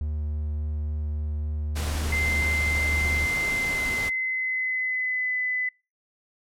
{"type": "tone", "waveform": "triangle", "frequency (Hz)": 75.3, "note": "D2", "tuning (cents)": 44, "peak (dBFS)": -24, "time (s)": [0.01, 3.26], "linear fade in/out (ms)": 0}
{"type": "noise", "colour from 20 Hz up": "pink", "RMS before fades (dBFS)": -33, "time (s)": [1.75, 4.1], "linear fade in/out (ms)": 20}
{"type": "tone with pitch glide", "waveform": "sine", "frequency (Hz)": [2079, 2007], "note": ["C7", "B6"], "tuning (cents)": [-12, 27], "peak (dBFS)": -24, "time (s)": [2.12, 5.69], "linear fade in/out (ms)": 5, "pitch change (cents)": -61, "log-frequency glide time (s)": [3.42, 5.36]}
{"effects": ["noise-tail reverb RT60 0.3 s tail -26 dB re dry", "low-pass 12000 Hz 12 dB/octave"]}